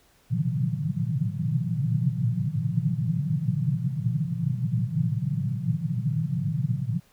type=band-pass noise; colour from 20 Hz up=pink; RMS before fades=-26 dBFS; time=0.3-7 s; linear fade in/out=20 ms; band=110 to 180 Hz; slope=96 dB/octave; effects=pink hiss -61 dBFS RMS until 7.12 s